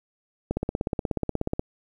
click train, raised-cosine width 2 ms, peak -12 dBFS, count 19, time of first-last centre 0.51-1.594 s, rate 16.6 Hz, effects 9-bit

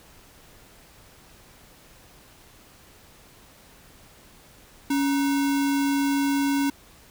sine tone with sample-and-hold, 279.4 Hz, C#4, 14 cents sharp, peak -20 dBFS, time 4.9-6.7 s, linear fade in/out 5 ms, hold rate 1225 Hz, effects pink hiss -52 dBFS RMS until 7.1 s

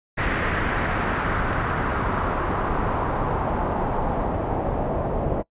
pink noise with low-pass filter sweep, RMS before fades -24 dBFS, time 0.17-5.43 s, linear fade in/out 20 ms, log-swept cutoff 1900 to 650 Hz, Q 1.9, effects noise-tail reverb RT60 0.1 s tail -22 dB re dry + resampled to 8000 Hz

